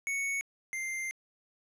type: tone pair in turn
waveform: square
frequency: 2219 / 2094 Hz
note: C#7 / C7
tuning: +1 / +1 cents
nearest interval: minor second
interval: 100 cents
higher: first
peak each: -31 / -34 dBFS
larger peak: first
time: 0.07-0.41 / 0.73-1.11 s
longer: second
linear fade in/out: 0 ms
effects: low-pass 12000 Hz 12 dB/octave